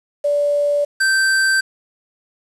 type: tone pair in turn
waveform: sine / square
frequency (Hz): 580 / 1558.3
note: D5 / G6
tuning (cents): -22 / -11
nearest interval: octave + perfect fourth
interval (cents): 1711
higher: second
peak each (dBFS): -14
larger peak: neither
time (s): 0.24-0.85 / 1-1.61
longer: neither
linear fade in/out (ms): 10
effects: resampled to 24000 Hz + 7-bit